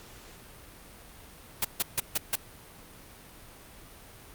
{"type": "noise bursts", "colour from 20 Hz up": "white", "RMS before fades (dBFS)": -26, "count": 5, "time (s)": [1.62, 2.355], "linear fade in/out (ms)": 5, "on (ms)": 27, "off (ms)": 150, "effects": ["pink hiss -50 dBFS RMS until 4.34 s", "Opus 48 kbps"]}